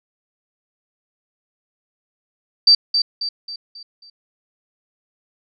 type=tone with echo; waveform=sine; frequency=4651 Hz; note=D8; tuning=18 cents flat; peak=-7 dBFS; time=2.67-2.75 s; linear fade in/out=5 ms; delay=270 ms; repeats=5; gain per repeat=-7 dB; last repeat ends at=4.1 s; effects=none